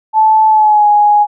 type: tone with pitch glide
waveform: sine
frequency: 872 to 831.7 Hz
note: A5 to G#5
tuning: -16 to +2 cents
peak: -5 dBFS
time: 0.13-1.27 s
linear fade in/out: 50 ms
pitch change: -82 cents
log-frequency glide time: 0.48-0.87 s
effects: none